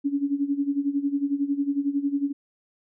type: tone with tremolo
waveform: sine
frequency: 282.1 Hz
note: C#4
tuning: 30 cents sharp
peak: -19 dBFS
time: 0.04-2.33 s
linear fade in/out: 20 ms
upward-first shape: sine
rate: 11 Hz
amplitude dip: 80%
effects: none